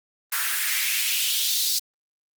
white noise with high-pass filter sweep, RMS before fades -24 dBFS, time 0.32-1.79 s, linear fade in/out 5 ms, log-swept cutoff 1400 to 4600 Hz, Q 2.7, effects Opus 24 kbps

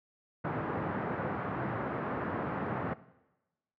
pink band-pass noise, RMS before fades -35 dBFS, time 0.44-2.94 s, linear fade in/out 10 ms, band 110 to 1600 Hz, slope 24 dB/octave, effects noise-tail reverb RT60 1.0 s tail -18 dB re dry

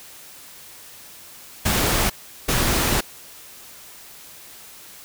pink noise bursts at uneven times, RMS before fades -20 dBFS, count 2, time 1.65-2.1 / 2.48-3.01 s, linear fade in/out 10 ms, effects white hiss -43 dBFS RMS until 5.04 s

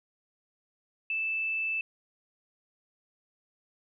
sine tone, 2637 Hz, E7, in tune, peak -28 dBFS, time 1.1-1.81 s, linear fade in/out 2 ms, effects none

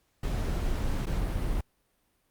brown noise with dropouts, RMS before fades -29 dBFS, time 0.23-1.61 s, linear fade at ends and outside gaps 5 ms, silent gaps 1.058-1.067 s, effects pink hiss -72 dBFS RMS until 2.3 s + Opus 48 kbps

